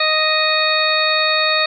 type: harmonic tone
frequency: 622.3 Hz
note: D#5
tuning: in tune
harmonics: 1 / 2 / 3 / 4 / 6 / 7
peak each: -21 / -21 / -21 / -21 / -21 / -21 dBFS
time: 0-1.66 s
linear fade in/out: 5 ms
effects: none